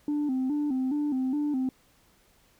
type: tone with vibrato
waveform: sine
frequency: 276.7 Hz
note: C#4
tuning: 3 cents flat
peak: -23 dBFS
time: 0.08-1.69 s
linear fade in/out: 2 ms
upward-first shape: square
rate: 2.4 Hz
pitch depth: 110 cents each way
effects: tanh soft clip ceiling -23 dBFS + pink hiss -63 dBFS RMS until 2.59 s